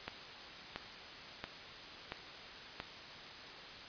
click train, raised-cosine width 0.3 ms, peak -23 dBFS, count 5, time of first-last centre 0.08-2.801 s, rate 1.47 Hz, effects white hiss -49 dBFS RMS until 3.88 s + resampled to 11025 Hz

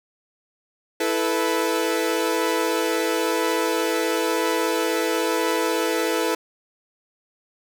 sawtooth chord, E suspended fourth, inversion none, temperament equal with one note detuned, 329.6 / 437.5 / 493.9 Hz, E4 / A4 / B4, 0 / -10 / 0 cents, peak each -21 dBFS, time 1-6.35 s, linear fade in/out 5 ms, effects none

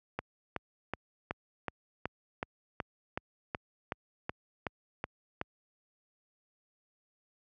click train, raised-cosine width 0.5 ms, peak -18 dBFS, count 15, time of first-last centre 0.19-5.414 s, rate 2.68 Hz, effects high-pass 60 Hz 12 dB/octave

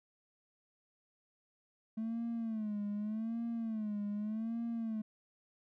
triangle tone with vibrato, 218.6 Hz, A3, 11 cents flat, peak -32 dBFS, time 1.97-5.02 s, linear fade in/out 10 ms, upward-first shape sine, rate 0.84 Hz, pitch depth 110 cents each way, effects tanh soft clip ceiling -30 dBFS

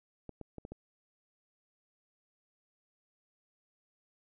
clicks, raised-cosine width 2 ms, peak -30 dBFS, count 5, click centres 0.293 / 0.413 / 0.583 / 0.651 / 0.72 s, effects none

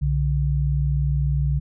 sine tone pair together, 63.3 / 143.22 Hz, B1 / D3, +43 / -43 cents, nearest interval octave + major second, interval 1414 cents, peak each -21 dBFS, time 0.01-1.6 s, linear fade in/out 20 ms, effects none

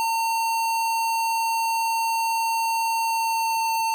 square tone with pitch glide, 909 to 901.2 Hz, A#5 to A5, -44 to +41 cents, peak -22 dBFS, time 0-3.94 s, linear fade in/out 0 ms, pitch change -15 cents, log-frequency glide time 3.02-3.77 s, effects none

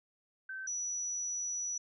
sine tone pair in turn, 1544 / 5892 Hz, G6 / F#8, -27 / -8 cents, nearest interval octave + major seventh, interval 2319 cents, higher second, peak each -39 / -34 dBFS, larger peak second, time 0.49-0.67 / 0.67-1.78 s, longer second, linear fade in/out 5 ms, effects none

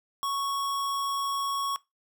square tone, 1108.7 Hz, C#6, in tune, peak -28 dBFS, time 0.23-1.76 s, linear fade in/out 0 ms, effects noise-tail reverb RT60 0.2 s tail -21 dB re dry

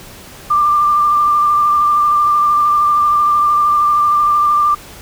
sine tone with vibrato, 1186 Hz, D6, 17 cents sharp, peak -9 dBFS, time 0.5-4.75 s, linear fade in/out 10 ms, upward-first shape sine, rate 13 Hz, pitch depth 19 cents each way, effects pink hiss -36 dBFS RMS until 5.01 s

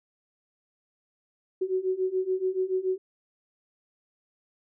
sine beating tone pair, 370 / 377 Hz, F#4 / F#4, 0 / +32 cents, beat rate 7 Hz, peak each -29 / -27 dBFS, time 1.61-2.98 s, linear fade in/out 10 ms, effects none

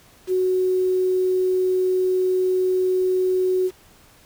sine tone with quantisation, 370 Hz, F#4, in tune, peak -17 dBFS, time 0.27-3.71 s, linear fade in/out 50 ms, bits 7, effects pink hiss -52 dBFS RMS until 4.25 s

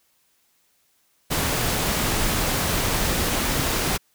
pink noise, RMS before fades -23 dBFS, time 1.3-3.98 s, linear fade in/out 20 ms, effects white hiss -65 dBFS RMS until 4.14 s

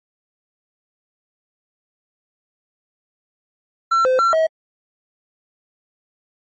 triangle tone with pitch steps, 1351 / 515 / 1358 / 641 Hz, E6 / C5 / F6 / E5, +42 / -28 / -49 / -49 cents, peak -11 dBFS, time 3.91-4.47 s, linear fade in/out 10 ms, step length 140 ms, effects MP3 32 kbps

